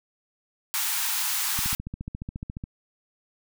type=high-pass noise; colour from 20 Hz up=white; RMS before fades=-27 dBFS; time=0.74-1.75 s; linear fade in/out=0 ms; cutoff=790 Hz; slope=96 dB/octave
type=click train; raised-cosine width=5 ms; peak=-21 dBFS; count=16; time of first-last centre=1.59-2.639 s; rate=14.3 Hz
effects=none